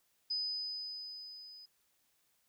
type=tone with level ramp; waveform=sine; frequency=5000 Hz; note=D#8; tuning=8 cents sharp; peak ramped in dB=-32 to -51 dBFS; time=0.3-1.66 s; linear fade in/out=10 ms; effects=white hiss -75 dBFS RMS until 2.48 s